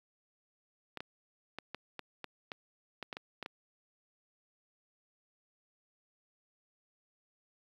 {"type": "clicks", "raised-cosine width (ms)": 0.3, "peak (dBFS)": -24, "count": 12, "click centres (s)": [0.973, 1.005, 1.586, 1.746, 1.993, 2.243, 2.518, 3.027, 3.128, 3.169, 3.427, 3.461], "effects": ["high-pass 150 Hz 12 dB/octave", "10-bit"]}